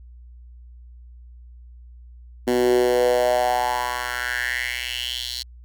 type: tone with high-pass filter sweep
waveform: 10% pulse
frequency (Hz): 123.4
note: B2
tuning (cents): -1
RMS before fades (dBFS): -22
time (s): 2.47-5.43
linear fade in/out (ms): 10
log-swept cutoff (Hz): 290 to 4200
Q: 4.7
effects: added 60 Hz sine -41 dBFS peak until 5.64 s